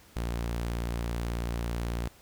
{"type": "tone", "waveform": "sawtooth", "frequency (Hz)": 58.27, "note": "A#1", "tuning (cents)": 0, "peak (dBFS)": -26, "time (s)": [0.16, 2.08], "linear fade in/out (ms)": 5, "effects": ["pink hiss -57 dBFS RMS until 2.21 s"]}